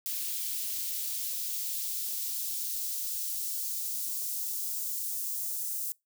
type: noise with high-pass filter sweep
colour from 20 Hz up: blue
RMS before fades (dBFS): -34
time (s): 0.06-5.92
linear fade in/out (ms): 0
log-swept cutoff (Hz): 2800 to 7100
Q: 0.94
effects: noise-tail reverb RT60 0.2 s tail -24 dB re dry